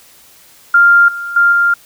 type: tone with level steps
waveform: sine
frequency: 1397 Hz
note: F6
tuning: in tune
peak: -4 / -20 / -6 / -8 dBFS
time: 0.74-1.74 s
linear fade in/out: 5 ms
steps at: 1.08 / 1.36 / 1.52 s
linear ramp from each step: 5 ms
effects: white hiss -44 dBFS RMS until 1.85 s